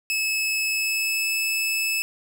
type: tone with pitch glide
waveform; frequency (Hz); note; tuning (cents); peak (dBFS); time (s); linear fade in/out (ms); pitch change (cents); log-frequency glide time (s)
sawtooth; 2595 to 2612; E7 to E7; -28 to -17; -19; 0.1-2.02; 0; +11; 0.69-1.34
effects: none